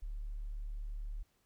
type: tone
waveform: sine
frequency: 36.71 Hz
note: D1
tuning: in tune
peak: -37 dBFS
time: 0.02-1.23 s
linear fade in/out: 10 ms
effects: tanh soft clip ceiling -33 dBFS + pink hiss -75 dBFS RMS until 1.45 s